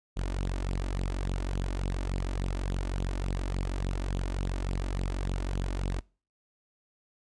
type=tone with flanger; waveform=sawtooth; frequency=46.25 Hz; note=F#1; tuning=in tune; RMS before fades=-31 dBFS; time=0.16-6.01 s; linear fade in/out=20 ms; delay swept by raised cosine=0.25 to 3.45 ms; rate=3.5 Hz; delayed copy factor=+0.65; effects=noise-tail reverb RT60 0.4 s tail -26 dB re dry + resampled to 22050 Hz